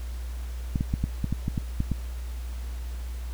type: clicks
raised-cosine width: 5 ms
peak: -13 dBFS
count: 10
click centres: 0.758 / 0.809 / 0.939 / 1.04 / 1.243 / 1.326 / 1.481 / 1.578 / 1.804 / 1.917 s
effects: added 60 Hz sine -31 dBFS peak until 3.33 s + pink hiss -49 dBFS RMS until 3.33 s